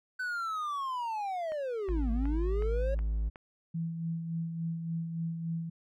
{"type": "linear two-way sweep", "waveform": "triangle", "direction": "down then up", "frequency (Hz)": [1520, 221.5, 556], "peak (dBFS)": -30, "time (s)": [0.19, 2.95], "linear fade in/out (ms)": 10, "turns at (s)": 2.11}
{"type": "click train", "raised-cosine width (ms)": 0.5, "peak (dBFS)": -31, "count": 6, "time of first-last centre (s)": [1.52, 3.358], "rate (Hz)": 2.72}
{"type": "tone", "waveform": "triangle", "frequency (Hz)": 53.8, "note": "A1", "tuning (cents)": -38, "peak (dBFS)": -26, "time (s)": [1.88, 3.3], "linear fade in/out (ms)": 20}
{"type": "tone with tremolo", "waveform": "sine", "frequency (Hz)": 165.4, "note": "E3", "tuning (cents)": 6, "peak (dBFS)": -30, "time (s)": [3.74, 5.7], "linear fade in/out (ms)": 10, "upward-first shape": "sine", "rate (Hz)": 3.5, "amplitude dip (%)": 45}
{"effects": []}